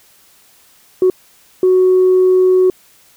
sine tone bursts at uneven times, 370 Hz, F#4, in tune, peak -6 dBFS, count 2, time 1.02-1.1 / 1.63-2.7 s, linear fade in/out 2 ms, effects tanh soft clip ceiling -4 dBFS + white hiss -49 dBFS RMS until 3.16 s

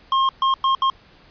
square tone bursts at uneven times, 1069 Hz, C6, 37 cents sharp, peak -16 dBFS, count 4, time 0.12-0.29 / 0.42-0.54 / 0.64-0.75 / 0.82-0.9 s, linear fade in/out 2 ms, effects pink hiss -51 dBFS RMS until 1.3 s + resampled to 11025 Hz

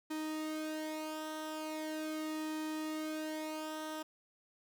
sawtooth tone with flanger, 311.1 Hz, D#4, in tune, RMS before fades -40 dBFS, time 0.1-4.03 s, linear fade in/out 10 ms, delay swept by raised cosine 1.8 to 2.79 ms, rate 0.4 Hz, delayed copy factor -0.65, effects none

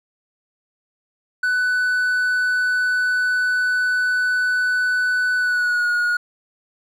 triangle tone with pitch glide, 1494 to 1445.6 Hz, F#6 to F#6, +16 to -41 cents, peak -15 dBFS, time 1.43-6.17 s, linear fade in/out 5 ms, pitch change -57 cents, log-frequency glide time 5.37-5.88 s, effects none

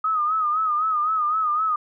sine tone with vibrato, 1250 Hz, D#6, 8 cents sharp, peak -19 dBFS, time 0.04-1.76 s, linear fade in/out 5 ms, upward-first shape sine, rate 3.9 Hz, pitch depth 76 cents each way, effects none

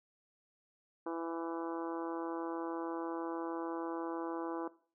harmonic tone, 166.3 Hz, E3, 16 cents sharp, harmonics 2 / 3 / 4 / 5 / 6 / 7 / 8 / 9, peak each -38 / -43 / -48 / -46 / -47 / -49 / -55 / -54 dBFS, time 1.06-4.68 s, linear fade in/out 5 ms, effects noise-tail reverb RT60 0.4 s tail -18 dB re dry

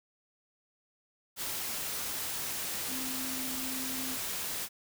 sine tone in noise, 260.1 Hz, C4, 10 cents flat, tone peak -40 dBFS, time 2.87-4.18 s, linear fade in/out 50 ms, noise white, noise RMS -36 dBFS, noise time 1.36-4.69 s, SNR -7 dB, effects none

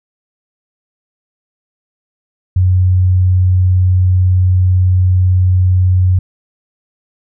sine tone, 91.8 Hz, F#2, 13 cents flat, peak -7 dBFS, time 2.56-6.19 s, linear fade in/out 5 ms, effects none

